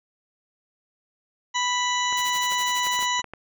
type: harmonic tone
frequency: 987.8 Hz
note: B5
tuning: in tune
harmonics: 1 / 2 / 3 / 4 / 6 / 7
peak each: -25 / -28 / -30 / -31 / -33 / -33 dBFS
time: 1.54-3.22 s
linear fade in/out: 20 ms
type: clicks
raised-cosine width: 0.5 ms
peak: -22 dBFS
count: 8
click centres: 2.126 / 2.522 / 2.869 / 2.991 / 3.026 / 3.194 / 3.243 / 3.336 s
type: noise with tremolo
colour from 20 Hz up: white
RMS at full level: -35 dBFS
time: 2.17-3.07 s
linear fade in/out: 2 ms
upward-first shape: sine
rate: 12 Hz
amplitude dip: 90%
effects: none